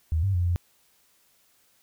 sine tone with pitch steps, 79.9 / 97.6 / 88.3 / 87.3 Hz, D#2 / G2 / F2 / F2, +47 / -7 / +20 / 0 cents, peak -21 dBFS, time 0.12-0.56 s, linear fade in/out 0 ms, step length 110 ms, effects white hiss -64 dBFS RMS until 1.82 s

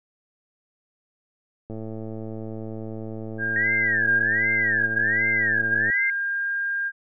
click train, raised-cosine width 2 ms, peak -22 dBFS, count 463, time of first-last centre 1.7-5.9 s, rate 110 Hz
sine tone, 1607 Hz, G6, 43 cents sharp, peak -23 dBFS, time 3.38-6.92 s, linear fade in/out 50 ms
sine tone with vibrato, 1832 Hz, A#6, 31 cents flat, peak -21 dBFS, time 3.56-6.1 s, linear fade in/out 2 ms, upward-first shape sine, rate 1.3 Hz, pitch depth 230 cents each way
effects none

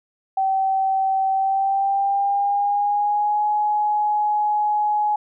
sine tone with pitch glide, 770 to 839.7 Hz, G5 to G#5, -31 to +19 cents, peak -17 dBFS, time 0.37-5.16 s, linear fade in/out 5 ms, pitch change +150 cents, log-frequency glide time 1.32-3.45 s, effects none

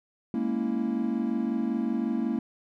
triangle chord, A# half-diminished seventh, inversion third, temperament equal, 207.7 / 233.1 / 277.2 / 329.6 Hz, G#3 / A#3 / C#4 / E4, 0 / 0 / 0 / 0 cents, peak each -31 / -26 / -31 / -31 dBFS, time 0.34-2.39 s, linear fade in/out 2 ms, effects none

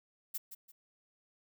violet noise with echo, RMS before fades -37 dBFS, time 0.34-0.38 s, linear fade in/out 10 ms, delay 170 ms, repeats 2, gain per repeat -10 dB, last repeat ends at 0.72 s, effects none

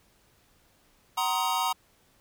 square chord, C half-diminished seventh, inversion second, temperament just, 753.5 / 941.9 / 1046.5 / 1255.8 Hz, Gb5 / Bb5 / C6 / Eb6, +31 / +18 / 0 / +16 cents, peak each -33 / -29 / -34 / -33 dBFS, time 1.17-1.73 s, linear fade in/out 10 ms, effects pink hiss -64 dBFS RMS until 2.2 s

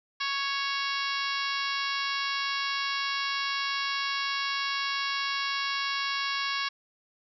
harmonic tone with a mistuned harmonic, 554.4 Hz, C#5, in tune, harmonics 2 / 3 / 4 / 5 / 6 / 7 / 8 / 9 / 10, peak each -33 / -35 / -36 / -37 / -38 / -38 / -39 / -40 / -40 dBFS, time 0.2-6.69 s, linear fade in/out 10 ms, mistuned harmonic 7, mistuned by +16 cents, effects none

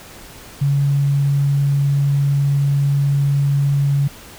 sine tone, 140.8 Hz, C#3, 27 cents sharp, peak -13 dBFS, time 0.61-4.08 s, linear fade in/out 10 ms, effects pink hiss -39 dBFS RMS until 4.38 s

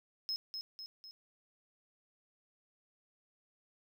triangle tone with echo, 5160 Hz, E8, 38 cents flat, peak -33 dBFS, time 0.29-0.36 s, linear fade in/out 0 ms, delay 250 ms, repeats 3, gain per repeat -5 dB, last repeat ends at 1.11 s, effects none

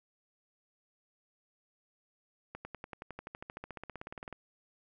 accelerating click train, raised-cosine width 0.5 ms, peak -27 dBFS, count 26, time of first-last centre 2.55-4.327 s, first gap 100 ms, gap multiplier 0.97, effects none

